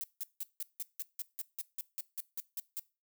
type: noise bursts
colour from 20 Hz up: violet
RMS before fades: -38 dBFS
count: 15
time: 0.01-2.795 s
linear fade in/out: 0 ms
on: 27 ms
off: 170 ms
effects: noise-tail reverb RT60 0.3 s tail -21 dB re dry